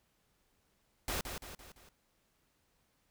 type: noise with echo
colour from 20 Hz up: pink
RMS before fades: -36 dBFS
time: 1.08-1.21 s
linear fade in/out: 2 ms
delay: 170 ms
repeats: 4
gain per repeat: -6 dB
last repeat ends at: 1.89 s
effects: pink hiss -75 dBFS RMS until 3.1 s